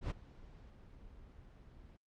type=noise with ADSR envelope; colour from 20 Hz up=brown; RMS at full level=-34 dBFS; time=0.01-1.97 s; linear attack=94 ms; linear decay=17 ms; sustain=-22 dB; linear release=12 ms; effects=low-pass 5000 Hz 12 dB/octave + Opus 48 kbps